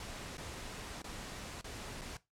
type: noise with dropouts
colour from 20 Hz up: pink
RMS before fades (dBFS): -45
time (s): 0-2.17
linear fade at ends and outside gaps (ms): 2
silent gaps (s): 0.371-0.38 / 1.02-1.042 / 1.612-1.643 / 2.012-2.016
effects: noise-tail reverb RT60 0.2 s tail -17 dB re dry + low-pass 9000 Hz 12 dB/octave